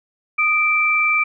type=tone pair together; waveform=sine; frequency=1238.1 / 2341 Hz; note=D#6 / D7; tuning=-9 / -6 cents; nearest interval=major seventh; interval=1103 cents; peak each=-21 / -15 dBFS; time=0.38-1.24 s; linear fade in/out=10 ms; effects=none